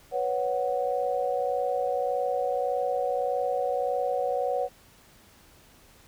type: chord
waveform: sine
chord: B suspended second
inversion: none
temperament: just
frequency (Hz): 493.9 / 555.6 / 740.8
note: B4 / C#5 / F#5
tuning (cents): 0 / +4 / +2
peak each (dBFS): -29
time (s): 0.11-4.69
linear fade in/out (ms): 50
effects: pink hiss -56 dBFS RMS until 6.07 s